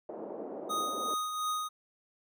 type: band-pass noise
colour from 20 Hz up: white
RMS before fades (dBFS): -41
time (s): 0.09-1.14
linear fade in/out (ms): 2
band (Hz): 250 to 620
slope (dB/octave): 24
type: tone with tremolo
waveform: square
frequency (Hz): 1244.5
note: D#6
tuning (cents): 0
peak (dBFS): -30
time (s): 0.69-1.69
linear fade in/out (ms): 20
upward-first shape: triangle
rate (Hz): 2.8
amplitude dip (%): 50
effects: none